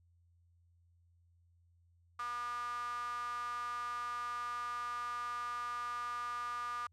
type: tone with high-pass filter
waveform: sawtooth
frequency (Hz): 241.2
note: B3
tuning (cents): -41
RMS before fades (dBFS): -40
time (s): 2.19-6.87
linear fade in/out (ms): 5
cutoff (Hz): 1200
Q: 10
effects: added 86 Hz sine -66 dBFS peak until 6.92 s + low-pass 9000 Hz 12 dB/octave